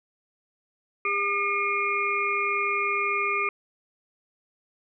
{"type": "harmonic tone with a mistuned harmonic", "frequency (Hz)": 402.6, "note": "G4", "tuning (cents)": 46, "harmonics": [1, 3, 5, 6], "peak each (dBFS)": [-32, -27, -29, -28], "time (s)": [1.05, 3.49], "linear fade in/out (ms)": 2, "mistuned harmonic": 5, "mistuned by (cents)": 120, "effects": []}